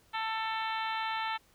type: harmonic tone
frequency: 443.9 Hz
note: A4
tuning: 15 cents sharp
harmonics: 2 / 3 / 4 / 5 / 6 / 7 / 8 / 9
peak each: -34 / -38 / -40 / -42 / -44 / -45 / -46 / -47 dBFS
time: 0.13-1.38 s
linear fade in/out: 20 ms
effects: pink hiss -65 dBFS RMS until 1.54 s